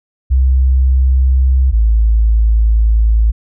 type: tone pair in turn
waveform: sine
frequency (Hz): 65 / 54.93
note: C2 / A1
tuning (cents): -11 / -2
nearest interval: minor third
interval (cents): 291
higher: first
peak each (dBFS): -7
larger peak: neither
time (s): 0.3-1.72 / 1.72-3.32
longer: second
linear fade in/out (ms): 20
effects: none